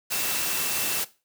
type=tone in noise; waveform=sine; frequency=2676 Hz; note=E7; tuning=25 cents sharp; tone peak=-35 dBFS; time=0.11-1 s; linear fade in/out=20 ms; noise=white; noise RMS=-27 dBFS; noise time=0.1-1.05 s; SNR=-11 dB; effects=noise-tail reverb RT60 0.3 s tail -17 dB re dry + high-pass 100 Hz 12 dB/octave